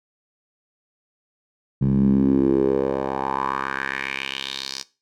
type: tone with band-pass filter sweep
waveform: 10% pulse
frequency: 67.3 Hz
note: C2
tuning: 49 cents sharp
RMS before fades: -22 dBFS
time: 1.81-4.83 s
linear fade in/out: 10 ms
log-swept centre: 150 to 5300 Hz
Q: 3.6
effects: noise-tail reverb RT60 0.3 s tail -19 dB re dry